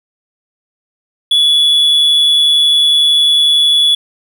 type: tone with amplitude modulation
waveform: triangle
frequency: 3409 Hz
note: G#7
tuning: 45 cents sharp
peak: -4 dBFS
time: 1.31-3.95 s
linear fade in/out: 5 ms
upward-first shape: sine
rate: 151 Hz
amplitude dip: 35%
effects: none

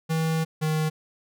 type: tone pair in turn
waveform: square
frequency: 160.9 / 155.96 Hz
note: E3 / D#3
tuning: -42 / +4 cents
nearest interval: minor second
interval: 54 cents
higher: first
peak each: -23 dBFS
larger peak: neither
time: 0.09-0.45 / 0.61-0.9 s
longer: first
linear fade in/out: 20 ms
effects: none

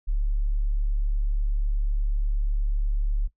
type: tone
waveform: sine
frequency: 35.88 Hz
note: D1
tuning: 40 cents flat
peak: -21 dBFS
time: 0.07-3.28 s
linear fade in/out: 20 ms
effects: noise-tail reverb RT60 0.1 s tail -17 dB re dry

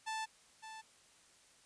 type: tone with echo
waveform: sawtooth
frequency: 880 Hz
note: A5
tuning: in tune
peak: -34 dBFS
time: 0.06-0.26 s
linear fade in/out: 20 ms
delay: 560 ms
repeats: 1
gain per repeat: -10 dB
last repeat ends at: 0.82 s
effects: white hiss -65 dBFS RMS until 1.65 s + resampled to 22050 Hz

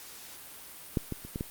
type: clicks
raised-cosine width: 3 ms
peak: -13 / -20 / -30 / -21 / -19 dBFS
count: 5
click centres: 0.972 / 1.123 / 1.25 / 1.359 / 1.409 s
effects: white hiss -47 dBFS RMS until 1.5 s + Opus 48 kbps

